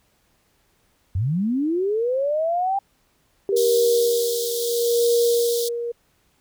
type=linear sweep; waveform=sine; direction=up; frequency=82.41 to 800 Hz; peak=-19 dBFS; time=1.15-2.79 s; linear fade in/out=5 ms
type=tone with exponential decay; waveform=sine; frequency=393.9 Hz; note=G4; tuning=8 cents sharp; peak=-19 dBFS; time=3.49-5.56 s; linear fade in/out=1 ms; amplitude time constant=450 ms
type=tone with tremolo; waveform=sine; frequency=472.3 Hz; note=A#4; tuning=23 cents sharp; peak=-15 dBFS; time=3.52-5.92 s; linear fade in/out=10 ms; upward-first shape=sine; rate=0.76 Hz; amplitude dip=65%
type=high-pass noise; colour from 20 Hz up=pink; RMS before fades=-29 dBFS; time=3.56-5.69 s; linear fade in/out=10 ms; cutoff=3300 Hz; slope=96 dB/octave
effects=pink hiss -64 dBFS RMS until 6.4 s